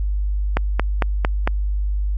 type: click train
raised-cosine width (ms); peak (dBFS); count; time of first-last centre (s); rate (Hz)
0.5; -3; 5; 0.57-1.475; 4.42
effects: added 50 Hz sine -18 dBFS peak until 2.17 s